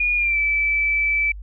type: tone with pitch glide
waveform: sine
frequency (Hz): 2440 to 2314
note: D#7 to D7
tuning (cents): -34 to -26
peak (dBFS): -17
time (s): 0-1.32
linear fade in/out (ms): 5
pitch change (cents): -92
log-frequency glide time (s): 0.16-0.38
effects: added 50 Hz sine -32 dBFS peak until 1.42 s